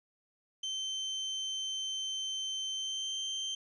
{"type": "tone with pitch glide", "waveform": "35% pulse", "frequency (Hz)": [3100, 3132], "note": ["G7", "G7"], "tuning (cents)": [-20, -2], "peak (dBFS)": -32, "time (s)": [0.63, 3.55], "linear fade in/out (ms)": 5, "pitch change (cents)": 18, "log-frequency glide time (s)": [2.72, 3.17], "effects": ["resampled to 24000 Hz"]}